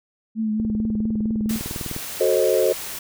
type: tone with vibrato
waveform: sine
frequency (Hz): 217.8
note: A3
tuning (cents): -17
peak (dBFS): -20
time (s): 0.35-1.6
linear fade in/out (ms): 50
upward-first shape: triangle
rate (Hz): 4.4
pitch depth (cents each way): 42
type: click train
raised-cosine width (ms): 3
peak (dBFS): -17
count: 28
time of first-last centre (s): 0.6-1.964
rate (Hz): 19.8
type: noise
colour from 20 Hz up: white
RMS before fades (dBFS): -32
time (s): 1.49-2.99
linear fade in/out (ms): 5
type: chord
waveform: sine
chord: F# diminished seventh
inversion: none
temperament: equal with one note detuned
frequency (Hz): 370 / 440 / 528.1 / 622.3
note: F#4 / A4 / C5 / Eb5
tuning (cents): 0 / 0 / +16 / 0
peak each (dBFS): -22 / -21 / -20 / -23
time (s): 2.2-2.73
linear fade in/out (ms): 10
effects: none